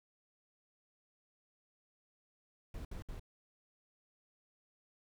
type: noise bursts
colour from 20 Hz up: brown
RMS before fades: -44 dBFS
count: 3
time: 2.74-3.196 s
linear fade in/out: 2 ms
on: 110 ms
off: 63 ms
effects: none